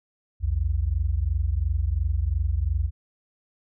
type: tone pair together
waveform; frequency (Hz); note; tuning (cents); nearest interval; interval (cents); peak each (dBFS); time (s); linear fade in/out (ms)
sine; 60.4 / 83.27; B1 / E2; -38 / +18; tritone; 556; -24; 0.4-2.91; 50
effects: none